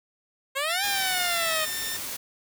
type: exponential two-way sweep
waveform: 10% pulse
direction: up then down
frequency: 528 to 817 to 616 Hz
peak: -17 dBFS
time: 0.55-1.66 s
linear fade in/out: 20 ms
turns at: 0.84 s
type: tone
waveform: 10% pulse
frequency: 1799 Hz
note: A6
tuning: 38 cents sharp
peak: -22 dBFS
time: 0.69-1.97 s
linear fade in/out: 10 ms
type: noise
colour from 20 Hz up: white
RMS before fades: -34 dBFS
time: 0.83-2.17 s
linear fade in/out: 10 ms
effects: none